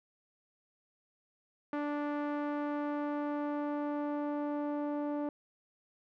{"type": "tone with low-pass filter sweep", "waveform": "sawtooth", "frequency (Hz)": 292.8, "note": "D4", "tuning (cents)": -5, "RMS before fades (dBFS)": -35, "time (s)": [1.73, 5.29], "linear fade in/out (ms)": 2, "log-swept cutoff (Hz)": [1500, 780], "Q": 1.1, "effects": []}